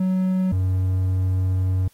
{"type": "tone pair in turn", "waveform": "triangle", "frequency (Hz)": [186.3, 93.15], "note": ["F#3", "F#2"], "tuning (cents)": [12, 12], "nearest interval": "octave", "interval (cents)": 1200, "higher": "first", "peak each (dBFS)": -16, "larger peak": "neither", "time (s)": [[0, 0.52], [0.52, 1.88]], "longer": "second", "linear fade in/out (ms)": 5, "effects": ["white hiss -59 dBFS RMS until 1.93 s", "AAC 48 kbps"]}